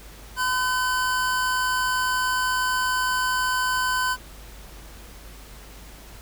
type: tone pair together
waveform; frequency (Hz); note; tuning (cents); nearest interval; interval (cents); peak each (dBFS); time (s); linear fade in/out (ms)
square; 1013 / 1519.2; B5 / F#6; +44 / +45; perfect fifth; 701; -25; 0.36-4.17; 50
effects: added 50 Hz sine -43 dBFS peak until 6.21 s + pink hiss -46 dBFS RMS until 6.21 s